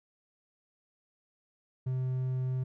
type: tone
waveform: triangle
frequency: 128.8 Hz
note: C3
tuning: 27 cents flat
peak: -27 dBFS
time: 1.86-2.64 s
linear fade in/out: 10 ms
effects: none